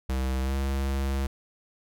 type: tone with pitch glide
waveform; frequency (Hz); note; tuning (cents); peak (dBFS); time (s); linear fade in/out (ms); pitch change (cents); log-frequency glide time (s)
square; 65.41 to 67.83; C2 to C#2; 0 to -37; -26; 0.09-1.27; 5; +63; 0.42-0.54
effects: none